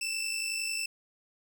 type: tone pair together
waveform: 20% pulse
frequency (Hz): 2634 / 2685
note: E7 / E7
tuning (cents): -2 / +31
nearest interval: unison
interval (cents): 33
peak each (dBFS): -29 / -30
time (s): 0.01-0.86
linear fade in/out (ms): 5
effects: none